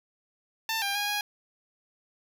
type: tone with pitch steps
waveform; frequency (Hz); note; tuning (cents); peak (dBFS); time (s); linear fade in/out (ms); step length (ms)
10% pulse; 893 / 799 / 820 / 825; A5 / G5 / G#5 / G#5; +25 / +33 / -22 / -12; -19; 0.69-1.21; 2; 130
effects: none